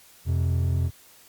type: tone pair together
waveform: triangle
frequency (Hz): 87.31 / 129.05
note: F2 / C3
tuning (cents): 0 / -23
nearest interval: perfect fifth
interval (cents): 677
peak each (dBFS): -20 / -25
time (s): 0.25-0.91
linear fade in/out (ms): 50
effects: white hiss -53 dBFS RMS until 1.28 s + Opus 48 kbps